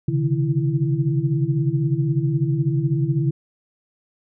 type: tone cluster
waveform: sine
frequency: 130.8 / 142.7 / 158.9 / 332.5 Hz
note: C3 / D3 / D#3 / E4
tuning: 0 / -49 / +37 / +15 cents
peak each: -24 / -20 / -25 / -27 dBFS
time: 0.08-3.31 s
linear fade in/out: 5 ms
effects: none